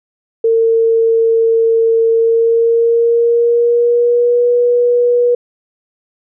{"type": "tone with pitch glide", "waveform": "sine", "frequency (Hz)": [454.4, 484.2], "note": ["A#4", "B4"], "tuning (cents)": [-44, -34], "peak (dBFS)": -8, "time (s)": [0.44, 5.35], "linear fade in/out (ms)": 5, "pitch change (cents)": 110, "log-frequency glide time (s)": [2.09, 4.48], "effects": []}